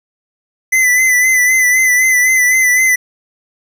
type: tone with vibrato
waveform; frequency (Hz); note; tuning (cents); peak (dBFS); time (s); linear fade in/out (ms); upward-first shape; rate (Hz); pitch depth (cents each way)
square; 2016; B6; +35; -9; 0.72-2.96; 10; sine; 3.9; 43
effects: none